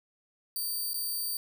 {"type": "tone with dropouts", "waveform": "5% pulse", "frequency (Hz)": 4634, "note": "D8", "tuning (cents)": -24, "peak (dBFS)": -24, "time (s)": [0.56, 1.37], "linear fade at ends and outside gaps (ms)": 1, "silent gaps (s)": [0.933, 0.942], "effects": []}